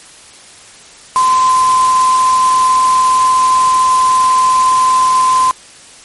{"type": "tone in noise", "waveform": "sine", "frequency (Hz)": 1031, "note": "C6", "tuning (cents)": -26, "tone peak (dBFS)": -7, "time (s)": [1.16, 5.51], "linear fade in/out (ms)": 0, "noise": "white", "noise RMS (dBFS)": -22, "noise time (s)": [1.16, 5.51], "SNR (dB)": 12, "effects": ["white hiss -38 dBFS RMS until 6.04 s", "MP3 48 kbps"]}